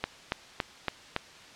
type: click train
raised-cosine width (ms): 0.3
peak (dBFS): -11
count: 5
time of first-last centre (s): 0.04-1.164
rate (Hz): 3.56
effects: white hiss -50 dBFS RMS until 1.55 s + low-pass 5000 Hz 12 dB/octave